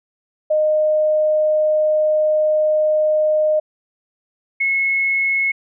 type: tone pair in turn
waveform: sine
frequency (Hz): 615 / 2182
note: D#5 / C#7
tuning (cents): -20 / -28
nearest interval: octave + minor seventh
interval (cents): 2192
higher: second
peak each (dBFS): -13 / -15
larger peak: first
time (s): 0.5-3.6 / 4.6-5.52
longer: first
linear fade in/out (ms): 10
effects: none